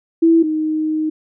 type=tone pair in turn; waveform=sine; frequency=329.6 / 311.3 Hz; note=E4 / D#4; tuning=0 / +1 cents; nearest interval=minor second; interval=99 cents; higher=first; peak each=-8 / -16 dBFS; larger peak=first; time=0.22-0.43 / 0.43-1.1 s; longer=second; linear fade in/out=10 ms; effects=none